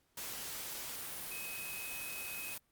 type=tone in noise; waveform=sine; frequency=2537 Hz; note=D#7; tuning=33 cents sharp; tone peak=-44 dBFS; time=1.31-2.54 s; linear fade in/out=5 ms; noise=white; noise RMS=-43 dBFS; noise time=0.17-2.58 s; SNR=-4 dB; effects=pink hiss -75 dBFS RMS until 2.71 s + Opus 48 kbps